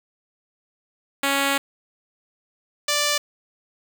5% pulse tone pair in turn, 277.4 / 587.8 Hz, C#4 / D5, +1 / +1 cents, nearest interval octave + minor second, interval 1300 cents, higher second, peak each -8 dBFS, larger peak neither, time 1.23-1.58 / 2.88-3.18 s, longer first, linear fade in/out 5 ms, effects 8-bit

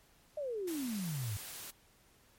sine exponential sweep, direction down, 622.3 to 96.6 Hz, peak -35 dBFS, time 0.37-1.37 s, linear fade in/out 5 ms
white noise, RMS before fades -46 dBFS, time 0.67-1.71 s, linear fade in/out 10 ms
effects pink hiss -66 dBFS RMS until 2.38 s + MP3 64 kbps

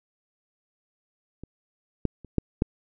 clicks, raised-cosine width 3 ms, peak -26 / -10 / -30 / -8 / -8 dBFS, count 5, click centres 1.436 / 2.053 / 2.247 / 2.383 / 2.621 s, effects none

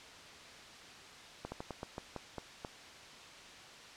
slowing click train, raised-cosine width 1 ms, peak -26 dBFS, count 9, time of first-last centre 1.45-2.648 s, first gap 70 ms, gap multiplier 1.21, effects white hiss -52 dBFS RMS until 3.96 s + low-pass 5000 Hz 12 dB/octave

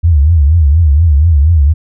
sine tone with vibrato, 77.3 Hz, D#2, 11 cents flat, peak -4 dBFS, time 0.03-1.74 s, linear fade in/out 20 ms, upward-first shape triangle, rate 4.2 Hz, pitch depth 230 cents each way, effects none

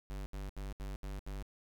square tone bursts, 49 Hz, G1, in tune, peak -40 dBFS, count 6, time 0.1-1.425 s, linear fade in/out 0 ms, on 160 ms, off 73 ms, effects none

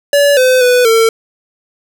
square tone with pitch steps, 572 / 511 / 495.3 / 451.5 Hz, D5 / C5 / B4 / A4, -46 / -41 / +5 / +45 cents, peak -7 dBFS, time 0.13-1.09 s, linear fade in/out 2 ms, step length 240 ms, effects none

